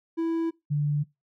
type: tone pair in turn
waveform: triangle / sine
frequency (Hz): 329.6 / 146.82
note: E4 / D3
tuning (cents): 0 / 0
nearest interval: octave + major second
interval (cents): 1400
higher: first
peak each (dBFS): -22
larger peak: neither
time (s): 0.17-0.51 / 0.7-1.04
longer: neither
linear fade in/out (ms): 20
effects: noise-tail reverb RT60 0.2 s tail -21 dB re dry